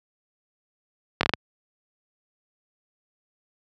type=slowing click train; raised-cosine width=0.3 ms; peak=-3 dBFS; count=5; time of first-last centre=1.21-1.337 s; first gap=22 ms; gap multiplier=1.25; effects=high-pass 80 Hz 12 dB/octave